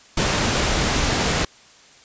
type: noise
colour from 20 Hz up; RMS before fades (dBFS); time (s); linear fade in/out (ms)
pink; -20; 0.17-1.45; 5
effects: white hiss -49 dBFS RMS until 2.04 s + resampled to 16000 Hz